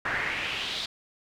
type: noise with band-pass filter sweep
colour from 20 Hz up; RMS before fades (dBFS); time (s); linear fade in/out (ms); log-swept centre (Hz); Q
brown; -31; 0.05-0.86; 5; 1600 to 4100; 3.5
effects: none